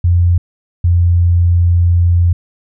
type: tone pair in turn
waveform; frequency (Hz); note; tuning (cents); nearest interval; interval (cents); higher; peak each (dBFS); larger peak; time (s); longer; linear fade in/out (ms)
sine; 87.31 / 86.88; F2 / F2; 0 / -8; unison; 8; first; -7; neither; 0.04-0.38 / 0.84-2.33; second; 5
effects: none